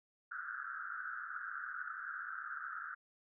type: band-pass noise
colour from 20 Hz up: pink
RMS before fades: -44 dBFS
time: 0.31-2.95 s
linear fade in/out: 10 ms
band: 1300 to 1600 Hz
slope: 96 dB/octave
effects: none